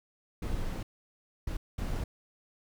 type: noise bursts at uneven times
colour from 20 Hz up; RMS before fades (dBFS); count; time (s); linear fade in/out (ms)
brown; -33; 3; 0.42-0.83 / 1.47-1.57 / 1.78-2.04; 5
effects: none